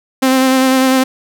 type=tone with vibrato; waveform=sawtooth; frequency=261.6 Hz; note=C4; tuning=in tune; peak=-5 dBFS; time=0.22-1.04 s; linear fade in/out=10 ms; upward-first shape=sine; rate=10 Hz; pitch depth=21 cents each way; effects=none